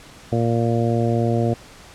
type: harmonic tone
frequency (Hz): 116.54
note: A#2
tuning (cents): 0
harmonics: 1 / 2 / 3 / 4 / 5 / 6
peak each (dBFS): -20 / -23 / -25 / -26 / -27 / -28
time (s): 0.32-1.54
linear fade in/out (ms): 5
effects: pink hiss -44 dBFS RMS until 1.94 s + low-pass 9000 Hz 12 dB/octave